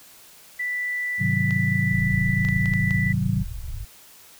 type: tone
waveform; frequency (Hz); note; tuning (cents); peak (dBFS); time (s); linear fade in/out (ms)
sine; 1975.5; B6; 0; -24; 0.59-3.13; 10
type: chord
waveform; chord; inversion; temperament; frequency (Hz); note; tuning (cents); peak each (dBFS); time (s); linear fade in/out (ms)
sine; Ab dominant seventh; none; just; 103.83 / 129.78 / 155.74 / 186.89; Ab2 / C3 / Eb3 / Gb3; 0 / -14 / +2 / +18; -26 / -25 / -27 / -25; 1.18-3.45; 50
type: clicks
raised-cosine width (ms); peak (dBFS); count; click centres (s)
0.2; -19; 6; 1.508 / 2.45 / 2.487 / 2.658 / 2.737 / 2.908
type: low-pass noise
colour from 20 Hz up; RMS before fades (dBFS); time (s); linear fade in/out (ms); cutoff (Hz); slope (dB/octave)
pink; -33; 1.9-3.85; 5; 120; 48
effects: white hiss -49 dBFS RMS until 4.39 s